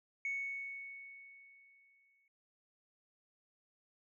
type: tone with exponential decay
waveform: sine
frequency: 2217 Hz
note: C#7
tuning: in tune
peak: -33 dBFS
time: 0.25-2.28 s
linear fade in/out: 2 ms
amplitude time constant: 440 ms
effects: tanh soft clip ceiling -31 dBFS